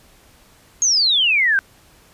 sine exponential sweep, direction down, 6645 to 1517 Hz, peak -13 dBFS, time 0.82-1.59 s, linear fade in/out 0 ms, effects pink hiss -51 dBFS RMS until 2.13 s + resampled to 32000 Hz

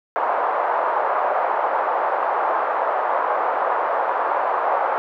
white band-pass noise, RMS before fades -21 dBFS, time 0.16-4.98 s, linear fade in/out 0 ms, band 550 to 1100 Hz, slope 24 dB/octave, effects none

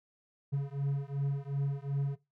triangle beating tone pair, 138.59 / 141.29 Hz, C#3 / C#3, 0 / +33 cents, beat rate 2.7 Hz, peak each -31 dBFS, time 0.52-2.16 s, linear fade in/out 20 ms, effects noise-tail reverb RT60 0.2 s tail -18 dB re dry

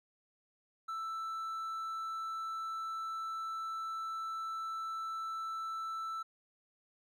triangle tone, 1324 Hz, E6, 7 cents sharp, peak -35 dBFS, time 0.88-6.23 s, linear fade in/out 10 ms, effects none

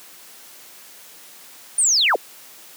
sine linear sweep, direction down, 9340 to 311.1 Hz, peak -14 dBFS, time 1.78-2.16 s, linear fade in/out 5 ms, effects white hiss -44 dBFS RMS until 2.76 s + high-pass 200 Hz 12 dB/octave

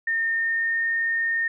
sine tone with pitch glide, 1821 to 1831.5 Hz, A#6 to A#6, -41 to -31 cents, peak -21 dBFS, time 0.07-1.48 s, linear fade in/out 5 ms, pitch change +10 cents, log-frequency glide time 0.27-0.83 s, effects none

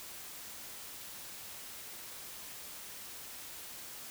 silence, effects white hiss -47 dBFS RMS until 4.1 s

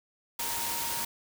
sine tone in noise, 932 Hz, A#5, 1 cent flat, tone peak -38 dBFS, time 0.39-1.05 s, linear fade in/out 5 ms, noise white, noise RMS -33 dBFS, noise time 0.39-1.05 s, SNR -8 dB, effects none

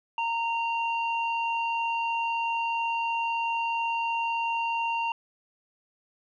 sine tone pair together, 924 / 2769 Hz, A#5 / F7, -16 / -15 cents, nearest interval octave + perfect fifth, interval 1901 cents, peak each -26 / -31 dBFS, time 0.18-5.12 s, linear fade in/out 2 ms, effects tanh soft clip ceiling -18 dBFS

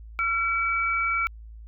sine tone pair together, 1362.2 / 2291 Hz, F6 / D7, -44 / -44 cents, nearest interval major sixth, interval 900 cents, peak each -25 dBFS, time 0.19-1.27 s, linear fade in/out 0 ms, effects added 55 Hz sine -40 dBFS peak until 1.67 s

